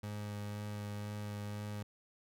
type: tone with vibrato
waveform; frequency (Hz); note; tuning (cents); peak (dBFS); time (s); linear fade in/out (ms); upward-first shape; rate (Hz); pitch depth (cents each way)
30% pulse; 103.83; G#2; 0; -37; 0.03-1.83; 5; sine; 2; 11
effects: none